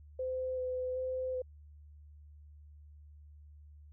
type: tone with vibrato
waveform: sine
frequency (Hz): 511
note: C5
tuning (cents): -41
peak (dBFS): -33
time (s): 0.19-1.42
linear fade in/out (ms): 5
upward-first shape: square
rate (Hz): 1.3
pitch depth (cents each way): 11
effects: added 74 Hz sine -52 dBFS peak until 3.92 s